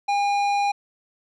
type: tone with tanh clipping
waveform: sine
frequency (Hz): 810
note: G#5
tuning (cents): -43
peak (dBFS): -21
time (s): 0.08-0.72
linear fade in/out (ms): 10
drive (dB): 13
effects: none

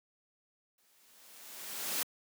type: noise with exponential growth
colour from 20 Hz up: white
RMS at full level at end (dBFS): -32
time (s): 0.78-2.03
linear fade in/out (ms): 2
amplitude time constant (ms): 270
effects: high-pass 200 Hz 12 dB/octave

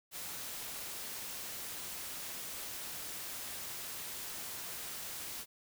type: noise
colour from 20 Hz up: white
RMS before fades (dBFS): -43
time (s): 0.11-5.46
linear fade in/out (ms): 50
effects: none

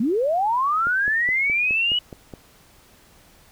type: linear sweep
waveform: sine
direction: up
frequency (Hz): 202.6 to 2960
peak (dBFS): -18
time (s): 0-1.99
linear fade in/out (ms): 5
type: click train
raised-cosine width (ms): 2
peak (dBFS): -22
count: 8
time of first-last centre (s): 0.87-2.338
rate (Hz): 4.77
effects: pink hiss -53 dBFS RMS until 3.51 s

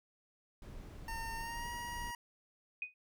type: noise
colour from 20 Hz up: brown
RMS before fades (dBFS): -47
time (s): 0.62-2.11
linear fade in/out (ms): 2
type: tone with pitch glide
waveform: 25% pulse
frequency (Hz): 910 to 954.1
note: A#5 to A#5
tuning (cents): -42 to +40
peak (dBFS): -37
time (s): 1.08-2.15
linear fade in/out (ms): 2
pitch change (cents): +82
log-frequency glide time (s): 1.37-1.68
type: tone with exponential decay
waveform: sine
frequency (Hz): 2492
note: D#7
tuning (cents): +2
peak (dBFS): -33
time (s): 2.82-2.94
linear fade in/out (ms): 2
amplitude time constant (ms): 26
effects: none

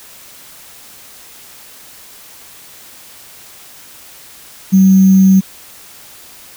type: tone with sample-and-hold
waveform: sine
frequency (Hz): 190.7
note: G3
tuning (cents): -47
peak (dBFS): -4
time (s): 4.72-5.41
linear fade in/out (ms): 20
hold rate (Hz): 6300
effects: white hiss -38 dBFS RMS until 6.56 s

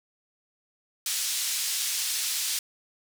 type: band-pass noise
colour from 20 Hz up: pink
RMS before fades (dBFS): -29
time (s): 1.06-2.59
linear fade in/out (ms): 2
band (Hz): 4100 to 12000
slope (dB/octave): 12
effects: none

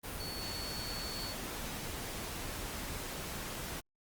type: tone in noise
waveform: sine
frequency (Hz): 4435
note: C#8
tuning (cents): 0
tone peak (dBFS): -42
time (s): 0.19-1.34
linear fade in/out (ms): 20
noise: pink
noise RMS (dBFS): -41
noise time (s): 0.03-3.81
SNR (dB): -4
effects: Opus 32 kbps

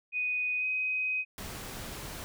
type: tone with pitch glide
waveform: sine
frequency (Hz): 2489 to 2516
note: D#7 to D#7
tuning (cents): 0 to +19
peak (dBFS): -28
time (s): 0.12-1.25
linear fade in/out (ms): 50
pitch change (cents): +19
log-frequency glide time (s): 0.58-0.65
type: noise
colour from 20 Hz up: pink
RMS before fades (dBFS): -41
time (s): 1.38-2.24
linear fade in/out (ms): 0
effects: none

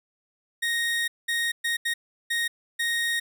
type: tone bursts at uneven times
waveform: 30% pulse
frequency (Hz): 1864.7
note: A#6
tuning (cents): 0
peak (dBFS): -21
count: 6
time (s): 0.62-1.08 / 1.28-1.52 / 1.64-1.77 / 1.85-1.94 / 2.3-2.48 / 2.79-3.2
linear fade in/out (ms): 10
effects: none

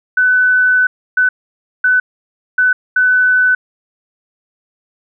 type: tone bursts at uneven times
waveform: sine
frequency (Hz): 1502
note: F#6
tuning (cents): +26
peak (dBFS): -8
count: 5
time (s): 0.17-0.87 / 1.17-1.29 / 1.84-2 / 2.58-2.73 / 2.96-3.55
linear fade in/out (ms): 5
effects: none

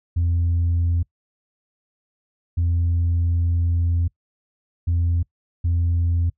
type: tone bursts at uneven times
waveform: sine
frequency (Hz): 85.4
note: F2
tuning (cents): -38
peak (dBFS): -15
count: 4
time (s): 0.16-1.03 / 2.57-4.08 / 4.87-5.23 / 5.64-6.3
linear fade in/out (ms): 10
effects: noise-tail reverb RT60 0.1 s tail -24 dB re dry + tanh soft clip ceiling -15 dBFS

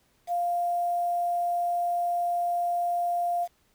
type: tone with quantisation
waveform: sine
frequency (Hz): 698.5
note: F5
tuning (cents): 0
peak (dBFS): -24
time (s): 0.27-3.48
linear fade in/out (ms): 50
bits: 8
effects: pink hiss -67 dBFS RMS until 3.74 s

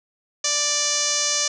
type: tone with low-pass filter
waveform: 5% pulse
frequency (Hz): 587.3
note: D5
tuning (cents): 0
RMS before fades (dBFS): -22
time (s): 0.44-1.48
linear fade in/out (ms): 5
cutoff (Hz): 6200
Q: 4.7
effects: none

